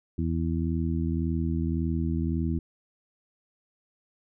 harmonic tone, 81.8 Hz, E2, 13 cents flat, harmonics 1 / 2 / 3 / 4, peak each -28 / -30 / -31 / -34 dBFS, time 0.18-2.59 s, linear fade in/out 5 ms, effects none

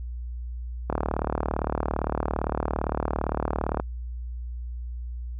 click train, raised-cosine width 1 ms, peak -11 dBFS, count 110, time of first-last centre 0.9-3.799 s, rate 37.6 Hz, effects added 60 Hz sine -31 dBFS peak until 5.39 s

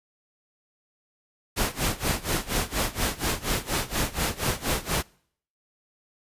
pink noise with tremolo, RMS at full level -24 dBFS, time 1.56-5.03 s, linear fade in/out 20 ms, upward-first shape sine, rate 4.2 Hz, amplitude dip 90%, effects noise-tail reverb RT60 0.6 s tail -25 dB re dry + resampled to 32000 Hz

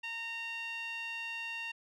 sawtooth tone with band-pass filter, 920 Hz, A#5, 23 cents flat, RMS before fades -40 dBFS, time 0.03-1.72 s, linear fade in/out 10 ms, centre 2500 Hz, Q 6.5, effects none

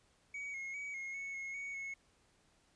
triangle tone with pitch steps, 2259 / 2161 / 2267 / 2156 / 2207 / 2169 / 2231 / 2188 Hz, C#7 / C#7 / C#7 / C#7 / C#7 / C#7 / C#7 / C#7, +32 / -45 / +38 / -49 / -8 / -38 / +11 / -23 cents, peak -39 dBFS, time 0.34-1.94 s, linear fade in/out 5 ms, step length 200 ms, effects pink hiss -71 dBFS RMS until 2.75 s + resampled to 22050 Hz

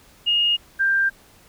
sine tone pair in turn, 2853 / 1585.1 Hz, F7 / G6, +36 / +19 cents, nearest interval minor seventh, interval 1017 cents, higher first, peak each -16 dBFS, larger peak neither, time 0.26-0.57 / 0.79-1.1 s, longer neither, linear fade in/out 20 ms, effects pink hiss -52 dBFS RMS until 1.48 s

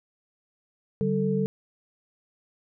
sine tone cluster, 145.9 / 192.6 / 441.6 Hz, D3 / G3 / A4, -11 / -30 / +6 cents, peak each -29 / -25 / -27 dBFS, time 1.01-1.46 s, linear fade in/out 0 ms, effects none

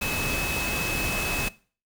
sine tone in noise, 2581 Hz, E7, 37 cents flat, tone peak -29 dBFS, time 0.01-1.49 s, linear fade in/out 10 ms, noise pink, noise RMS -29 dBFS, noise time 0.01-1.49 s, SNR -3 dB, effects noise-tail reverb RT60 0.4 s tail -20 dB re dry

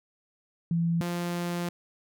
sine / sawtooth tone pair in turn, 168.1 / 174.03 Hz, E3 / F3, +34 / -6 cents, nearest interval minor second, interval 60 cents, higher second, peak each -23 / -25 dBFS, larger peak first, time 0.71-1.01 / 1.01-1.69 s, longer second, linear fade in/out 2 ms, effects none

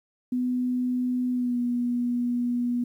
sine tone with pitch glide, 249.7 to 242.7 Hz, B3 to B3, +19 to -30 cents, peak -23 dBFS, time 0.32-2.84 s, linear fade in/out 5 ms, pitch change -49 cents, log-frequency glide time 1.32-1.58 s, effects 10-bit

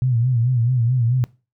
sine tone with vibrato, 121.8 Hz, B2, 24 cents flat, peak -15 dBFS, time 0.02-1.24 s, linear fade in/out 0 ms, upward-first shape sine, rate 4.6 Hz, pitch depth 110 cents each way, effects noise-tail reverb RT60 0.3 s tail -21 dB re dry

